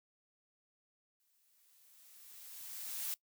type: noise with exponential growth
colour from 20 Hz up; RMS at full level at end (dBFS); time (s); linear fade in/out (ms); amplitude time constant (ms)
blue; -38; 1.2-3.14; 0; 420
effects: noise-tail reverb RT60 0.1 s tail -21 dB re dry